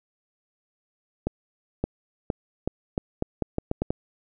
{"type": "accelerating click train", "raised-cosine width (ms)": 2, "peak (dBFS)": -11, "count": 11, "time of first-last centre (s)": [1.27, 3.905], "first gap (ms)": 570, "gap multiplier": 0.81, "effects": []}